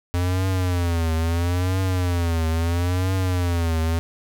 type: tone with vibrato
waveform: square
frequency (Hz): 87.31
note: F2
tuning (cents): 0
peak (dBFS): -20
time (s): 0.14-3.99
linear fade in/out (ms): 0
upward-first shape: triangle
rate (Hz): 0.75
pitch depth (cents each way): 150
effects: none